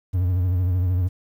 triangle tone with vibrato, 90.5 Hz, F#2, 38 cents flat, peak -16 dBFS, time 0.13-1.09 s, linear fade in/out 20 ms, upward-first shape sine, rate 13 Hz, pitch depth 64 cents each way, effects 9-bit

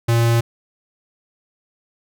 square tone, 116.54 Hz, A#2, in tune, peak -14 dBFS, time 0.08-0.41 s, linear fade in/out 10 ms, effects none

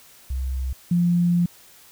sine tone pair in turn, 65.1 / 174.16 Hz, C2 / F3, -8 / -5 cents, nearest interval octave + perfect fourth, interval 1703 cents, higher second, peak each -23 / -16 dBFS, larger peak second, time 0.3-0.73 / 0.91-1.46 s, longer second, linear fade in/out 5 ms, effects white hiss -50 dBFS RMS until 1.91 s

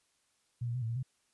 sine tone with pitch steps, 120 / 118.3 / 126.6 / 112.6 / 116.6 / 129.7 Hz, B2 / A#2 / B2 / A2 / A#2 / C3, -49 / +26 / +43 / +40 / +1 / -15 cents, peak -32 dBFS, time 0.61-1.03 s, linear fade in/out 10 ms, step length 70 ms, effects white hiss -74 dBFS RMS until 1.33 s + resampled to 24000 Hz

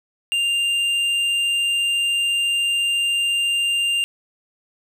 sine tone with hard clipping, 2794 Hz, F7, in tune, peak -19 dBFS, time 0.32-4.04 s, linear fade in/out 0 ms, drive 6 dB, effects none

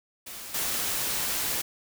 white noise with level steps, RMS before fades -40 / -29 dBFS, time 0.26-1.62 s, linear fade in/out 10 ms, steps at 0.54 s, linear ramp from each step 5 ms, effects none

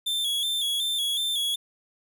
45% pulse tone with vibrato, 3453 Hz, A7, 33 cents flat, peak -24 dBFS, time 0.06-1.56 s, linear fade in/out 10 ms, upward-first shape square, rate 2.7 Hz, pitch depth 54 cents each way, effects none

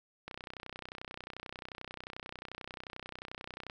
click train, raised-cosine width 0.3 ms, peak -26 dBFS, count 108, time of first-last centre 0.28-3.699 s, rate 31.3 Hz, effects none

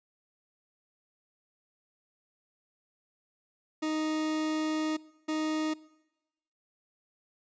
40% pulse tone bursts at uneven times, 311.1 Hz, D#4, in tune, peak -28 dBFS, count 2, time 3.82-4.97 / 5.28-5.74 s, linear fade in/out 10 ms, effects noise-tail reverb RT60 1.0 s tail -22 dB re dry + resampled to 16000 Hz

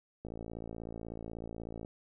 click train, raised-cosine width 2 ms, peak -29 dBFS, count 91, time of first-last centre 0.25-1.849 s, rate 56.3 Hz, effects none

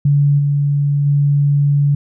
sine tone with level steps, 143.3 Hz, D3, 42 cents flat, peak -9 / -12 / -10 dBFS, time 0.05-1.95 s, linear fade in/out 5 ms, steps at 0.38 / 1.05 s, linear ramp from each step 20 ms, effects none

